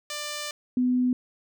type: tone pair in turn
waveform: 5% pulse / sine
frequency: 593 / 250.3 Hz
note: D5 / B3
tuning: +17 / +23 cents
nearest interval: octave + minor third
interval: 1494 cents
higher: first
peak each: -20 dBFS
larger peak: neither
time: 0.1-0.51 / 0.77-1.13 s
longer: first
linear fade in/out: 2 ms
effects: none